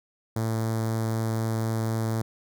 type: tone with notch filter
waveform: sawtooth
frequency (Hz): 112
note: A2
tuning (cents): +31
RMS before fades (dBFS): -27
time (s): 0.36-2.22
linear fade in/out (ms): 5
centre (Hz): 2700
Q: 0.75
effects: none